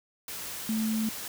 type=tone in noise; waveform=sine; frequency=220 Hz; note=A3; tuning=in tune; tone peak=-26 dBFS; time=0.69-1.09 s; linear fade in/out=2 ms; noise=white; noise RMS=-38 dBFS; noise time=0.28-1.28 s; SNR=+9 dB; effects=none